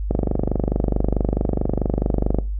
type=click train; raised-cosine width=2 ms; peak=-6 dBFS; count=57; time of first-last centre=0.11-2.386 s; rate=24.6 Hz; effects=noise-tail reverb RT60 0.3 s tail -19 dB re dry + added 50 Hz sine -22 dBFS peak until 2.59 s